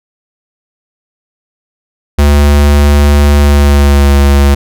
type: tone with pitch glide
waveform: square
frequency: 72.4 to 70.22 Hz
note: D2 to C#2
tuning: -24 to +23 cents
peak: -4 dBFS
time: 2.18-4.55 s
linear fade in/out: 10 ms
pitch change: -53 cents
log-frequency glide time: 3.36-4.15 s
effects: none